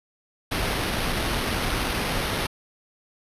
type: noise with sample-and-hold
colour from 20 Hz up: pink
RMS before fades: -26 dBFS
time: 0.51-2.47 s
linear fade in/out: 10 ms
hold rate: 7350 Hz
effects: resampled to 32000 Hz